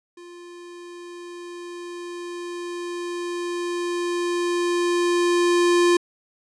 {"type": "tone with level ramp", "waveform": "square", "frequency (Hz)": 349.2, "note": "F4", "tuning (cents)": 0, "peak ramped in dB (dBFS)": [-41, -15], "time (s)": [0.17, 5.97], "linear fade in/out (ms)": 5, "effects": ["resampled to 22050 Hz"]}